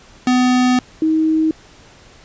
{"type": "tone pair in turn", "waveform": ["square", "sine"], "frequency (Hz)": [251.1, 316.4], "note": ["B3", "D#4"], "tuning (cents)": [29, 29], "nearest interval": "major third", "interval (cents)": 400, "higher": "second", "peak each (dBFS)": -12, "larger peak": "neither", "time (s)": [[0.27, 0.79], [1.02, 1.51]], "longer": "first", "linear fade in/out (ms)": 2, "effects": ["pink hiss -45 dBFS RMS until 2.24 s", "resampled to 16000 Hz"]}